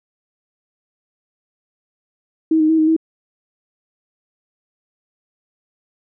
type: tone with pitch steps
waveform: sine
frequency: 319.3 / 310.8 / 321 / 313.1 / 321.9 Hz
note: D#4 / D#4 / E4 / D#4 / E4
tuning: +45 / -2 / -46 / +11 / -41 cents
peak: -11 dBFS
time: 2.51-2.965 s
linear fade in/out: 5 ms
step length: 91 ms
effects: none